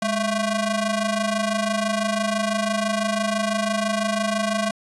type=ring-modulated tone; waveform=sawtooth; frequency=440 Hz; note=A4; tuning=in tune; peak=-14 dBFS; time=0.02-4.71 s; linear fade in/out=5 ms; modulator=233 Hz; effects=resampled to 24000 Hz